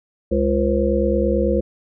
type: harmonic tone with a mistuned harmonic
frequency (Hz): 69.2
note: C#2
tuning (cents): -2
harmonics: 1 / 3 / 5 / 7 / 8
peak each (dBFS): -22 / -22 / -22 / -22 / -22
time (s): 0.31-1.61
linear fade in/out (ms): 10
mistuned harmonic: 8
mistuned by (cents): -64
effects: none